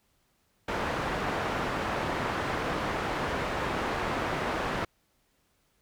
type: low-pass noise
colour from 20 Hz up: white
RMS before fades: -31 dBFS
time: 0.68-4.85 s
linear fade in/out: 5 ms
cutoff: 1300 Hz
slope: 12 dB/octave
effects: pink hiss -71 dBFS RMS until 5.81 s